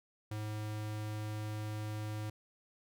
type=tone; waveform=square; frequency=106.8 Hz; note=G#2; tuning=49 cents sharp; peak=-38 dBFS; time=0.31-2.3 s; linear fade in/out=5 ms; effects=none